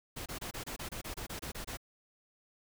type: noise bursts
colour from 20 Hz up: pink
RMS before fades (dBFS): -41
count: 13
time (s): 0.16-1.772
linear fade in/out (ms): 10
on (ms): 100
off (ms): 26
effects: none